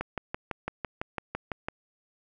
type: click train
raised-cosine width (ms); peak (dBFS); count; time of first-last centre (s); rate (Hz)
0.5; -16; 11; 0.01-1.685; 5.97
effects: none